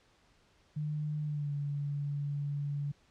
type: tone with pitch glide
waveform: sine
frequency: 150.7 to 143.65 Hz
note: D3 to D3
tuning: +45 to -38 cents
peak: -32 dBFS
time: 0.76-2.92 s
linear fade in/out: 10 ms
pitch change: -83 cents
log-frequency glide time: 1.24-1.52 s
effects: pink hiss -67 dBFS RMS until 3.1 s + low-pass 6000 Hz 12 dB/octave